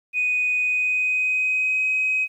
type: tone with pitch glide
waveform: sine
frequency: 2489 to 2528 Hz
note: D#7 to D#7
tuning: 0 to +27 cents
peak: -18 dBFS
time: 0.13-2.28 s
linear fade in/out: 50 ms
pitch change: +27 cents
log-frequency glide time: 0.58-1.85 s
effects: tanh soft clip ceiling -14 dBFS + 10-bit